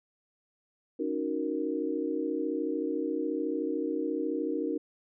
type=chord; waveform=sine; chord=D# minor seventh; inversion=third; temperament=equal; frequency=277.2 / 311.1 / 370 / 466.2 Hz; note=C#4 / D#4 / F#4 / A#4; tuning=0 / 0 / 0 / 0 cents; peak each=-35 / -32 / -36 / -34 dBFS; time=0.99-4.78 s; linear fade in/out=10 ms; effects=none